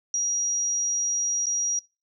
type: tone with dropouts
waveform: sine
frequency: 5740 Hz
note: F8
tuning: 47 cents sharp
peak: -22 dBFS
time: 0.14-1.79 s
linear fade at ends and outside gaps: 1 ms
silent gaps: 1.458-1.467 s
effects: noise-tail reverb RT60 0.3 s tail -26 dB re dry